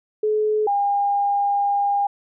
sine tone pair in turn, 427.6 / 807.2 Hz, A4 / G#5, -49 / -49 cents, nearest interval major seventh, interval 1100 cents, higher second, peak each -17 / -17 dBFS, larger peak neither, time 0.23-0.67 / 0.67-2.07 s, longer second, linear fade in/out 5 ms, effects none

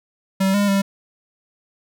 square tone with pitch steps, 192.4 / 202.9 / 196.9 Hz, G3 / G#3 / G3, -32 / -40 / +8 cents, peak -16 dBFS, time 0.4-0.82 s, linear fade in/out 10 ms, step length 140 ms, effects none

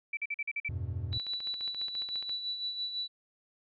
sine tone bursts, 2322 Hz, D7, 20 cents flat, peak -31 dBFS, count 7, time 0.13-0.687 s, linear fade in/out 5 ms, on 41 ms, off 45 ms
triangle chord, E minor, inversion none, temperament equal with one note detuned, 83.9 / 98 / 123.47 Hz, E2 / G2 / B2, +31 / 0 / 0 cents, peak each -35 / -35 / -37 dBFS, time 0.69-1.18 s, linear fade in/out 5 ms
sine tone with tremolo, 3950 Hz, B7, in tune, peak -31 dBFS, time 1.12-3.08 s, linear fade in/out 20 ms, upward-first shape sine, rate 6 Hz, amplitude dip 55%
click train, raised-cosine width 0.2 ms, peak -29 dBFS, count 18, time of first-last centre 1.13-2.294 s, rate 14.6 Hz
effects resampled to 11025 Hz

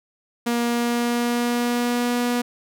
sawtooth tone with pitch glide, 237.1 to 242.6 Hz, A#3 to B3, +30 to -31 cents, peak -16 dBFS, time 0.46-2.42 s, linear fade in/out 10 ms, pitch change +39 cents, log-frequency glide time 0.63-2.16 s, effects none

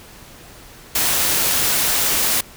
white noise, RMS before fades -18 dBFS, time 0.95-2.41 s, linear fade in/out 5 ms, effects pink hiss -42 dBFS RMS until 2.56 s

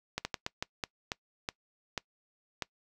slowing click train, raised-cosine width 0.2 ms, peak -15 dBFS, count 10, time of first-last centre 0.18-2.623 s, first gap 70 ms, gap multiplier 1.32, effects noise-tail reverb RT60 0.1 s tail -23 dB re dry

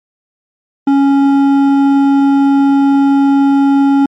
sine tone with hard clipping, 277.2 Hz, C#4, in tune, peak -8 dBFS, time 0.87-4.06 s, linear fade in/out 5 ms, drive 8 dB, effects MP3 48 kbps

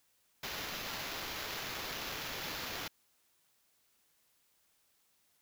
blue noise with sample-and-hold, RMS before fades -41 dBFS, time 0.43-2.88 s, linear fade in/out 5 ms, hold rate 8820 Hz, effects white hiss -73 dBFS RMS until 5.41 s

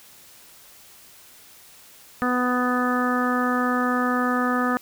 harmonic tone, 248.7 Hz, B3, 12 cents sharp, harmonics 1 / 2 / 3 / 4 / 5 / 6 / 7, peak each -23 / -29 / -30 / -34 / -25 / -32 / -30 dBFS, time 2.22-4.77 s, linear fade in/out 0 ms, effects white hiss -49 dBFS RMS until 4.81 s

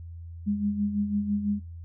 sine tone with tremolo, 205.2 Hz, G#3, 21 cents flat, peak -22 dBFS, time 0.46-1.6 s, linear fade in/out 20 ms, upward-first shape sine, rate 6 Hz, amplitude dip 60%, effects noise-tail reverb RT60 0.4 s tail -25 dB re dry + added 84 Hz sine -38 dBFS peak until 1.84 s

